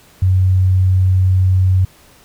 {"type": "tone", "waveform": "sine", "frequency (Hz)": 93.2, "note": "F#2", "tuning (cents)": 13, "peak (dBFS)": -9, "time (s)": [0.22, 1.85], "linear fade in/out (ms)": 5, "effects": ["pink hiss -47 dBFS RMS until 2.24 s"]}